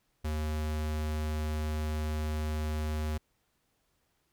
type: tone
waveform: square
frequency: 76.8 Hz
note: D#2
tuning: 22 cents flat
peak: -31 dBFS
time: 0.24-3.18 s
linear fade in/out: 10 ms
effects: pink hiss -75 dBFS RMS until 4.32 s